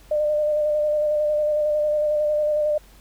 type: tone with vibrato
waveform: sine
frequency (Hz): 601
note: D5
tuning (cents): +40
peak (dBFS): -18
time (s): 0.11-2.78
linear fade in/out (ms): 5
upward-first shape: square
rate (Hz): 11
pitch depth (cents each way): 17
effects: added 47 Hz sine -48 dBFS peak until 3 s + pink hiss -53 dBFS RMS until 3 s